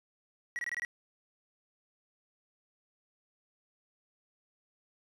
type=tone bursts; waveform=triangle; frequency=1919 Hz; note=A#6; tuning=50 cents sharp; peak=-31 dBFS; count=6; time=0.56-0.849 s; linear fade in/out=0 ms; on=29 ms; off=23 ms; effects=resampled to 32000 Hz